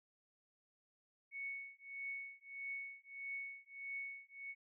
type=tone with tremolo; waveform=sine; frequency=2217 Hz; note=C#7; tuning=in tune; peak=-40 dBFS; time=1.31-4.55 s; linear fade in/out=50 ms; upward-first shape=triangle; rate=1.6 Hz; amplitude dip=100%; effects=none

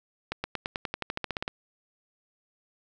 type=accelerating click train; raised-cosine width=0.3 ms; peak=-14 dBFS; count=15; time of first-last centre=0.32-1.479 s; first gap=120 ms; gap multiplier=0.94; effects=none

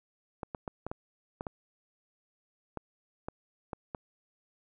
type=clicks; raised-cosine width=1 ms; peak=-22 dBFS; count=11; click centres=0.432 / 0.548 / 0.678 / 0.866 / 0.915 / 1.409 / 1.468 / 2.773 / 3.285 / 3.732 / 3.948 s; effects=none

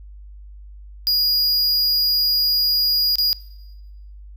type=tone with dropouts; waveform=square; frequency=4879 Hz; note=D#8; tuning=35 cents flat; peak=-16 dBFS; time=1.07-3.33 s; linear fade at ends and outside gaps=0 ms; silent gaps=3.156-3.184 s; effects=noise-tail reverb RT60 1.0 s tail -19 dB re dry + added 50 Hz sine -37 dBFS peak until 4.36 s

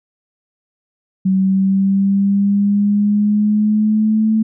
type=exponential sweep; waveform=sine; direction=up; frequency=189.2 to 220 Hz; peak=-11 dBFS; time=1.25-4.43 s; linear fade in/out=10 ms; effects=none

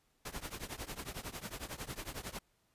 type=noise with tremolo; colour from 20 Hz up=pink; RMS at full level=-40 dBFS; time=0.25-2.39 s; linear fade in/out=5 ms; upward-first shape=triangle; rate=11 Hz; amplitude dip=95%; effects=pink hiss -75 dBFS RMS until 2.74 s + resampled to 32000 Hz

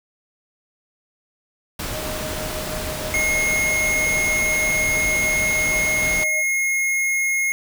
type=noise; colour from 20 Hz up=pink; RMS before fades=-28 dBFS; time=1.79-6.24 s; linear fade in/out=5 ms
type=tone with tremolo; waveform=sine; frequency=620 Hz; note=D#5; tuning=6 cents flat; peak=-28 dBFS; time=1.91-6.44 s; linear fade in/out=50 ms; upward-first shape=triangle; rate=6.3 Hz; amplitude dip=60%
type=tone; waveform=square; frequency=2154 Hz; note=C7; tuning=50 cents sharp; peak=-19 dBFS; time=3.14-7.52 s; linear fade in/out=0 ms
effects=none

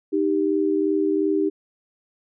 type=tone pair together; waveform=sine; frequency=310 / 392.8 Hz; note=D#4 / G4; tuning=-6 / +4 cents; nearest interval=major third; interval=410 cents; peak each=-21 dBFS; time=0.12-1.5 s; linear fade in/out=20 ms; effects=none

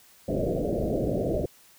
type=low-pass noise; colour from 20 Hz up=white; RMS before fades=-27 dBFS; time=0.28-1.46 s; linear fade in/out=5 ms; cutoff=660 Hz; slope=96 dB/octave; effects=white hiss -56 dBFS RMS until 1.78 s

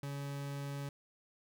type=tone; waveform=40% pulse; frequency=140.9 Hz; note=C#3; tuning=29 cents sharp; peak=-38 dBFS; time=0.03-0.89 s; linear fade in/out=2 ms; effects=none

